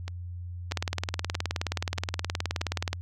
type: two click trains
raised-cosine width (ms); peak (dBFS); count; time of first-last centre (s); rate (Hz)
0.2; -11 / -20; 43 / 5; 0.72-2.931 / 0.08-2.612; 19 / 1.58
effects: added 88 Hz sine -35 dBFS peak until 3.01 s